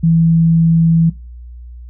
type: tone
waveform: sine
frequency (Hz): 164.81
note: E3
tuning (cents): 0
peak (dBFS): -8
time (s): 0.03-1.1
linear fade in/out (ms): 10
effects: noise-tail reverb RT60 0.3 s tail -19 dB re dry + added 60 Hz sine -30 dBFS peak until 1.89 s